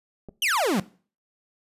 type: clicks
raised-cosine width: 2 ms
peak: -27 / -31 dBFS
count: 2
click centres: 0.287 / 0.292 s
type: exponential sweep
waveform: 40% pulse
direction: down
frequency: 3201 to 164.81 Hz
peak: -20 dBFS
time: 0.42-0.8 s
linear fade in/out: 2 ms
effects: noise-tail reverb RT60 0.4 s tail -19 dB re dry + resampled to 32000 Hz